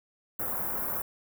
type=band-stop noise; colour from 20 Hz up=white; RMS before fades=-32 dBFS; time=0.39-1.02 s; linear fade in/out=5 ms; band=1400 to 13000 Hz; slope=24 dB/octave; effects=none